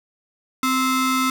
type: ring-modulated tone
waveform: 35% pulse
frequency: 784 Hz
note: G5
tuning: in tune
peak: -13 dBFS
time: 0.63-1.3 s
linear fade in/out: 2 ms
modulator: 524 Hz
effects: none